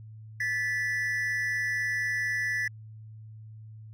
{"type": "tone pair together", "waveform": "triangle", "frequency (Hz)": [1742, 1966.1], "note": ["A6", "B6"], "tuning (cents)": [-18, -8], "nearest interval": "major second", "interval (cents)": 210, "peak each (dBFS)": -28, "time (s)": [0.4, 2.68], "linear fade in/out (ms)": 5, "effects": ["added 109 Hz sine -43 dBFS peak until 3.93 s"]}